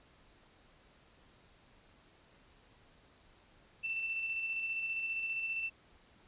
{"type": "tone with tremolo", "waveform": "sine", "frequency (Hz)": 2673, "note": "E7", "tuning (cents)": 23, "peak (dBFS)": -33, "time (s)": [3.83, 5.7], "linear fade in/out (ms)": 20, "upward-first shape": "square", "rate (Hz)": 15, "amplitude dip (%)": 30, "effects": ["pink hiss -64 dBFS RMS until 6.27 s", "resampled to 8000 Hz"]}